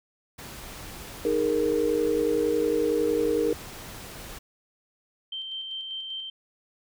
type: noise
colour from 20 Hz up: pink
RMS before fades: -41 dBFS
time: 0.38-4.39 s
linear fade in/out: 10 ms
type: chord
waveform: sine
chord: D# suspended fourth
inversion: none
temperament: equal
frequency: 311.1 / 415.3 / 466.2 Hz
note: D#4 / G#4 / A#4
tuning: 0 / 0 / 0 cents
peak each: -28 / -27 / -24 dBFS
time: 1.25-3.53 s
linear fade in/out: 2 ms
type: tone with tremolo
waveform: sine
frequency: 3128 Hz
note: G7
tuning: 4 cents flat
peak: -31 dBFS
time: 5.32-6.3 s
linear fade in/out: 5 ms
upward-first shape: square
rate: 5.1 Hz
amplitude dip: 30%
effects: none